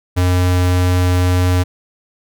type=tone; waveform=square; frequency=90.2 Hz; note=F#2; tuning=44 cents flat; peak=-12 dBFS; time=0.16-1.64 s; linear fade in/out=20 ms; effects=none